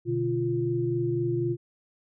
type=tone cluster; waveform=sine; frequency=124.3 / 148.3 / 347 Hz; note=B2 / D3 / F4; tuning=+12 / +17 / -11 cents; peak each=-29 / -34 / -26 dBFS; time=0.05-1.57 s; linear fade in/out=50 ms; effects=none